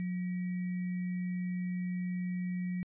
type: tone with sample-and-hold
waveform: sine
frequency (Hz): 180.6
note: F#3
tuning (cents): -42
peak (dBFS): -32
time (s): 0-2.83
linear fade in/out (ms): 0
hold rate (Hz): 2100
effects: resampled to 8000 Hz